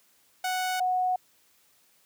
sawtooth / sine tone pair in turn, 740 / 735.3 Hz, F#5 / F#5, 0 / -11 cents, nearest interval unison, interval 11 cents, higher first, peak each -23 dBFS, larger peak neither, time 0.44-0.8 / 0.8-1.16 s, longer neither, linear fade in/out 5 ms, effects white hiss -64 dBFS RMS until 2.05 s + high-pass 80 Hz 12 dB/octave

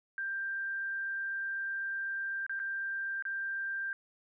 sine tone with dropouts, 1582 Hz, G6, 15 cents sharp, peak -33 dBFS, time 0.18-3.93 s, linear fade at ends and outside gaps 1 ms, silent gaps 2.465-2.495 / 2.593-2.599 / 3.224-3.252 s, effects none

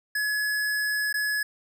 square tone with dropouts, 1696 Hz, G#6, 36 cents sharp, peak -25 dBFS, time 0.15-1.43 s, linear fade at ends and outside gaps 5 ms, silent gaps 1.128-1.14 s, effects none

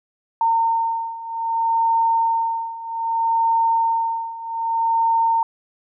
sine beating tone pair, 912 / 912.63 Hz, A#5 / A#5, -38 / -37 cents, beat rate 0.63 Hz, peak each -22 / -19 dBFS, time 0.41-5.43 s, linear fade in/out 2 ms, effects none

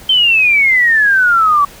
sine exponential sweep, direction down, 3136 to 1131 Hz, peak -7 dBFS, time 0.09-1.65 s, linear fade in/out 5 ms, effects pink hiss -37 dBFS RMS until 1.8 s

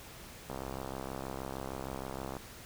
click train, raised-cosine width 1 ms, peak -25 dBFS, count 125, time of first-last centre 0.5-2.367 s, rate 66.4 Hz, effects pink hiss -50 dBFS RMS until 2.65 s

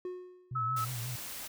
triangle tone with exponential decay, 363.3 Hz, F#4, 32 cents flat, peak -32 dBFS, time 0.05-0.7 s, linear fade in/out 2 ms, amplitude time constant 140 ms
sine tone with vibrato, 120.8 Hz, B2, 38 cents flat, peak -36 dBFS, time 0.51-1.16 s, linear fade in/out 5 ms, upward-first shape triangle, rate 5.6 Hz, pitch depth 120 cents each way
sine tone, 1298 Hz, E6, 27 cents flat, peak -30 dBFS, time 0.55-0.85 s, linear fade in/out 10 ms
white noise, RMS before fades -42 dBFS, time 0.76-1.48 s, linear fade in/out 10 ms
effects none

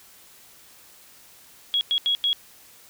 sine tone bursts at uneven times, 3322 Hz, G#7, in tune, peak -19 dBFS, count 4, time 1.74-1.81 / 1.91-1.98 / 2.06-2.15 / 2.24-2.33 s, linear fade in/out 0 ms, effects white hiss -51 dBFS RMS until 2.89 s

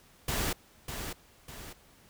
pink noise with echo, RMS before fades -31 dBFS, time 0.28-0.53 s, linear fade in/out 5 ms, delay 600 ms, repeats 2, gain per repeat -7 dB, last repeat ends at 1.73 s, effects pink hiss -60 dBFS RMS until 2.09 s

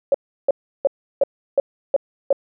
sine tone bursts, 554.4 Hz, C#5, in tune, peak -11 dBFS, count 7, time 0.12-2.328 s, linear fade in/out 2 ms, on 24 ms, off 340 ms, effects none

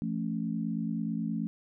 sine chord, F augmented, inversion none, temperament equal with one note detuned, 170.72 / 220 / 277.2 Hz, F3 / A3 / C#4, -39 / 0 / 0 cents, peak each -34 / -32 / -37 dBFS, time 0.02-1.47 s, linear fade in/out 0 ms, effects none

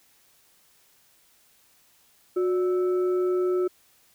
sine tone with frequency modulation, 363.9 Hz, F#4, 29 cents flat, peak -21 dBFS, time 2.36-3.68 s, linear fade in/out 10 ms, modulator 948 Hz, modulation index 0.29, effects white hiss -61 dBFS RMS until 4.14 s

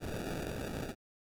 white noise with sample-and-hold, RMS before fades -39 dBFS, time 0-0.95 s, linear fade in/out 50 ms, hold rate 1050 Hz, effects AAC 64 kbps

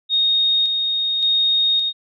sine tone with tremolo, 3717 Hz, A#7, 6 cents flat, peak -14 dBFS, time 0.09-1.93 s, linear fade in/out 50 ms, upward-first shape square, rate 0.88 Hz, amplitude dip 35%, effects none

